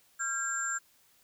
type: tone cluster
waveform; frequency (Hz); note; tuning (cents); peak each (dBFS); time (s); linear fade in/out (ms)
sine; 1372 / 1606 / 7340; F6 / G6 / A#8; -31 / +41 / -28; -35 / -35 / -34; 0.19-0.79; 20
effects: white hiss -65 dBFS RMS until 1.23 s